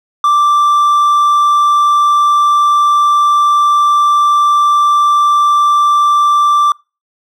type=tone; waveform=triangle; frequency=1174.7 Hz; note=D6; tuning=in tune; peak=-5 dBFS; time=0.24-6.72 s; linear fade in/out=2 ms; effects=noise-tail reverb RT60 0.3 s tail -26 dB re dry